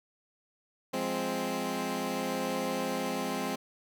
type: chord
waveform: 15% pulse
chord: F minor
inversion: none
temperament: equal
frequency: 174.61 / 207.7 / 261.6 Hz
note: F3 / Ab3 / C4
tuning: 0 / 0 / 0 cents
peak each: -32 / -29 / -27 dBFS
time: 0.93-3.56 s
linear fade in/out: 10 ms
effects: none